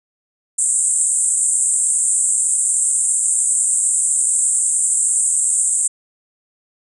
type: band-pass noise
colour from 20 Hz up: pink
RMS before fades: -17 dBFS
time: 0.58-5.88 s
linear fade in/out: 10 ms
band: 7500 to 9200 Hz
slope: 96 dB/octave
effects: none